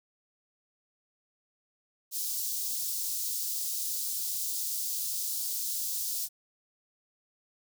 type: high-pass noise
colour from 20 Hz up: white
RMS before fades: -33 dBFS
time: 2.11-6.29 s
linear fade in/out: 50 ms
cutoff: 4500 Hz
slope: 24 dB/octave
effects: none